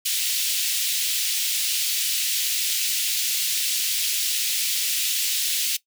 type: high-pass noise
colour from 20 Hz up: pink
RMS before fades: -24 dBFS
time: 0.05-5.77 s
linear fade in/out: 10 ms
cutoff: 2800 Hz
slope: 24 dB/octave
effects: noise-tail reverb RT60 0.1 s tail -18 dB re dry